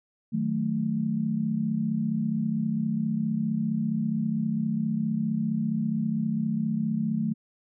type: chord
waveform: sine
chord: D# diminished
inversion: none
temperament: equal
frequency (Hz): 155.56 / 185 / 220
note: D#3 / F#3 / A3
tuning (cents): 0 / 0 / 0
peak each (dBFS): -31 / -31 / -26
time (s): 0.32-7.34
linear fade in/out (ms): 20
effects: none